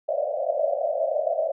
white band-pass noise, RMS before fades -25 dBFS, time 0.08-1.52 s, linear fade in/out 10 ms, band 540 to 680 Hz, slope 96 dB/octave, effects none

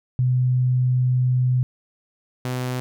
sine / sawtooth tone pair in turn, 126.4 / 126.4 Hz, B2 / B2, +41 / +41 cents, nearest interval unison, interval 0 cents, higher neither, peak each -16 / -20 dBFS, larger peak first, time 0.19-1.63 / 2.45-2.8 s, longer first, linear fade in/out 0 ms, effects none

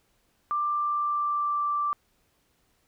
sine tone with pitch glide, 1183 to 1172.1 Hz, D6 to D6, +12 to -4 cents, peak -24 dBFS, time 0.51-1.93 s, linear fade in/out 0 ms, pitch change -16 cents, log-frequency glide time 0.7-1.63 s, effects pink hiss -69 dBFS RMS until 2.87 s

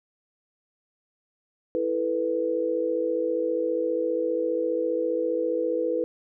sine chord, E suspended fourth, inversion none, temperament just, 329.6 / 439.5 / 494.4 Hz, E4 / A4 / B4, 0 / -2 / +2 cents, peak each -29 / -30 / -25 dBFS, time 1.75-6.04 s, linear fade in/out 0 ms, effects none

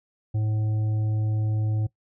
harmonic tone, 107.8 Hz, A2, 35 cents flat, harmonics 1 / 3 / 5 / 7, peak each -22 / -39 / -45 / -48 dBFS, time 0.34-1.87 s, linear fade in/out 10 ms, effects noise-tail reverb RT60 0.1 s tail -19 dB re dry

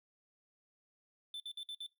triangle tone bursts, 3529 Hz, A7, 4 cents sharp, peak -39 dBFS, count 5, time 1.34-1.864 s, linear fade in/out 2 ms, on 60 ms, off 56 ms, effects noise-tail reverb RT60 0.2 s tail -20 dB re dry

